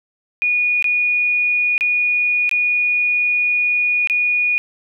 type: tone with dropouts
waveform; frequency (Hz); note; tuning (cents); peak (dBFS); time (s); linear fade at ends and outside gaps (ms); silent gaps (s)
sine; 2454; D#7; -25; -14; 0.42-4.58; 0; 0.825-0.843 / 1.779-1.809 / 2.493-2.513 / 4.073-4.098
effects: none